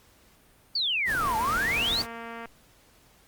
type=exponential two-way sweep; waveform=sine; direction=down then up; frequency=4699 to 850 to 4699 Hz; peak=-24 dBFS; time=0.75-2.02 s; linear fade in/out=5 ms; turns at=1.37 s
type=noise; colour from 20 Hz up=pink; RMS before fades=-35 dBFS; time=1.05-2.07 s; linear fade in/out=50 ms
type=click train; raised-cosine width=0.5 ms; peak=-25 dBFS; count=289; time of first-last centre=1.21-2.457 s; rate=231 Hz
effects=pink hiss -59 dBFS RMS until 3.27 s + Opus 48 kbps